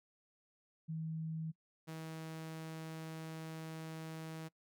sine / sawtooth tone pair in turn, 160.2 / 160.2 Hz, E3 / E3, -49 / -49 cents, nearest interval unison, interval 0 cents, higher neither, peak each -38 / -40 dBFS, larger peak first, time 0.88-1.52 / 1.87-4.49 s, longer second, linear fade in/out 20 ms, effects noise-tail reverb RT60 0.1 s tail -24 dB re dry

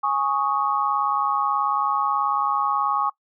sine chord, Ab suspended fourth, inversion none, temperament just, 830.6 / 1107.5 / 1245.9 Hz, Ab5 / Db6 / Eb6, 0 / -2 / +2 cents, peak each -25 / -22 / -26 dBFS, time 0.03-3.1 s, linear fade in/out 10 ms, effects noise-tail reverb RT60 0.1 s tail -21 dB re dry

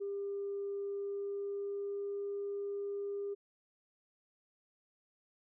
sine tone with pitch glide, 400 to 402.5 Hz, G4 to G4, +35 to +46 cents, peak -35 dBFS, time 0-3.35 s, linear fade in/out 20 ms, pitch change +11 cents, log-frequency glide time 0.77-2.24 s, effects tanh soft clip ceiling -31 dBFS

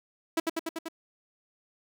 sawtooth tone with echo, 327.3 Hz, E4, 12 cents flat, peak -20 dBFS, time 0.37-0.4 s, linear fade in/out 5 ms, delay 97 ms, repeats 5, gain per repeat -2 dB, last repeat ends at 0.885 s, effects none

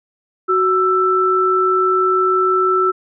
sine tone pair together, 372.4 / 1327 Hz, F#4 / E6, +11 / +11 cents, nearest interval octave + minor seventh, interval 2200 cents, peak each -16 / -14 dBFS, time 0.48-2.92 s, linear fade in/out 20 ms, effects none

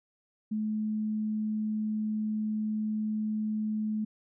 sine tone, 214.9 Hz, A3, 41 cents flat, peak -28 dBFS, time 0.51-4.05 s, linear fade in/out 10 ms, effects none

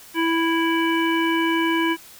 harmonic tone, 329.6 Hz, E4, in tune, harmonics 1 / 3 / 5 / 7 / 9, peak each -20 / -25 / -27 / -28 / -30 dBFS, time 0.14-1.97 s, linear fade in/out 50 ms, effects white hiss -45 dBFS RMS until 2.19 s

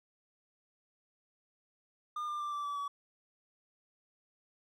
triangle tone with pitch steps, 1210 / 1195.4 / 1181 / 1166.8 / 1152.7 / 1138.8 Hz, D#6 / D6 / D6 / D6 / D6 / C#6, -49 / +30 / +9 / -12 / -33 / +46 cents, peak -33 dBFS, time 2.16-2.88 s, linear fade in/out 5 ms, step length 120 ms, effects none

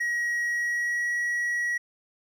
triangle tone with pitch glide, 1903 to 1918.5 Hz, A#6 to A#6, +35 to +49 cents, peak -23 dBFS, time 0-1.78 s, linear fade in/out 10 ms, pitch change +14 cents, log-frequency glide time 0.42-1.11 s, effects none

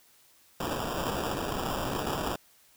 violet noise with sample-and-hold, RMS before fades -32 dBFS, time 0.6-2.36 s, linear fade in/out 5 ms, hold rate 2100 Hz, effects white hiss -61 dBFS RMS until 2.76 s

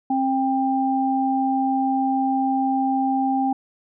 sine tone pair together, 266.5 / 793 Hz, C4 / G5, +32 / +20 cents, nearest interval octave + perfect fifth, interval 1888 cents, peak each -21 / -21 dBFS, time 0.1-3.53 s, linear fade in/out 5 ms, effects none

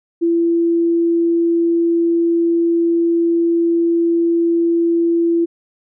sine tone, 337.2 Hz, E4, 39 cents sharp, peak -12 dBFS, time 0.21-5.46 s, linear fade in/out 20 ms, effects none

